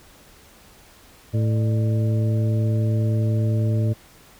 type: harmonic tone with a mistuned harmonic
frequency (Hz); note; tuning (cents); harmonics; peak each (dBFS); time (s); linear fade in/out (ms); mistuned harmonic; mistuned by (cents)
110; A2; 0; 1 / 2 / 3 / 4 / 5; -18 / -29 / -32 / -35 / -34; 1.33-3.94; 20; 5; +130
effects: pink hiss -50 dBFS RMS until 4.39 s